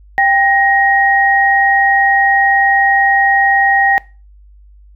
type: tone pair together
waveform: sine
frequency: 790 / 1879 Hz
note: G5 / A#6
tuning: +13 / +13 cents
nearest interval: octave + minor third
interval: 1500 cents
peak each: -11 dBFS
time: 0.18-3.98 s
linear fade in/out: 0 ms
effects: noise-tail reverb RT60 0.3 s tail -21 dB re dry + added 50 Hz sine -39 dBFS peak until 4.95 s